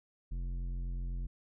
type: tone with tanh clipping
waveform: sine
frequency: 44 Hz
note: F1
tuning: 14 cents sharp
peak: -36 dBFS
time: 0.31-1.27 s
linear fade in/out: 10 ms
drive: 11 dB
effects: none